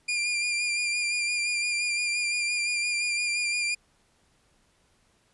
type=tone with vibrato; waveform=sawtooth; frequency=2402 Hz; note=D7; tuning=38 cents sharp; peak=-22 dBFS; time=0.08-3.75 s; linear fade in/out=10 ms; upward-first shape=sine; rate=5.8 Hz; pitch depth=28 cents each way; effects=pink hiss -66 dBFS RMS until 5.33 s + resampled to 24000 Hz